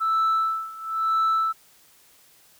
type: tone with tremolo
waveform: sine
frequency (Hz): 1318.5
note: E6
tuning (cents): 0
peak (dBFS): -16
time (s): 0-1.53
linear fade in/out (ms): 20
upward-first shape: sine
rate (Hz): 1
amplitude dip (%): 90
effects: tanh soft clip ceiling -17 dBFS + white hiss -56 dBFS RMS until 2.59 s